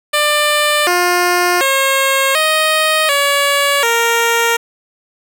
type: tone with pitch steps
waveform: 10% pulse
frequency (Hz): 595 / 354.8 / 540 / 625 / 566 / 464.7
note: D5 / F4 / C#5 / D#5 / C#5 / A#4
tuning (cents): +22 / +27 / -45 / +8 / +36 / -5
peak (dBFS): -3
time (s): 0.13-4.57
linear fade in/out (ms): 10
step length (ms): 740
effects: none